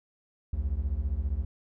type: beating tone pair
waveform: triangle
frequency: 61 / 76 Hz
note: B1 / D#2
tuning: -21 / -40 cents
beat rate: 15 Hz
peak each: -28 dBFS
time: 0.53-1.45 s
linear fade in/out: 5 ms
effects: none